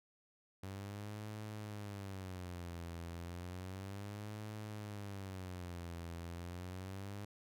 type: tone with vibrato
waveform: sawtooth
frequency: 95.1 Hz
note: F#2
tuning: 48 cents sharp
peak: -40 dBFS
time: 0.63-7.25 s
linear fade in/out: 5 ms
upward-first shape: sine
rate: 0.32 Hz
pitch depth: 200 cents each way
effects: none